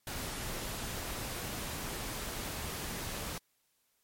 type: noise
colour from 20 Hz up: pink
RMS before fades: -39 dBFS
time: 0.07-3.38 s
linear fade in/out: 2 ms
effects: white hiss -75 dBFS RMS until 4.03 s + MP3 64 kbps